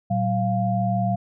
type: tone cluster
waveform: sine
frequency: 116 / 189.7 / 697 Hz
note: A#2 / F#3 / F5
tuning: -8 / +43 / -4 cents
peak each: -24 dBFS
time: 0.1-1.16 s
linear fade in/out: 10 ms
effects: none